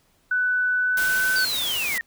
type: tone with pitch glide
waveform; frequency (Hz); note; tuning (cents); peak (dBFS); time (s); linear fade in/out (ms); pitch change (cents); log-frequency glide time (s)
sine; 1493 to 1516.5; F#6 to F#6; +15 to +42; -19; 0.31-1.45; 5; +27; 0.8-1.32
type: noise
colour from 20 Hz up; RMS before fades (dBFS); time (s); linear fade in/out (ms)
white; -30; 0.97-1.98; 2
type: linear sweep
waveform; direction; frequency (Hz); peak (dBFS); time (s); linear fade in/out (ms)
sine; down; 4699 to 1800; -24; 1.36-2.01; 0
effects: pink hiss -63 dBFS RMS until 2.06 s